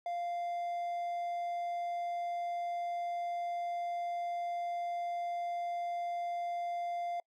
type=tone; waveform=triangle; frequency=696 Hz; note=F5; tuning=6 cents flat; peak=-32 dBFS; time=0.06-7.2 s; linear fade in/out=2 ms; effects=noise-tail reverb RT60 0.1 s tail -26 dB re dry